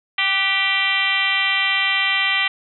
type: harmonic tone with a mistuned harmonic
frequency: 392 Hz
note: G4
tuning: in tune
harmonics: 2 / 3 / 4 / 5 / 6 / 7 / 8 / 9 / 10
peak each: -31 / -28 / -32 / -21 / -22 / -26 / -23 / -31 / -32 dBFS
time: 0.18-2.48 s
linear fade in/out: 5 ms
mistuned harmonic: 4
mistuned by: -67 cents
effects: none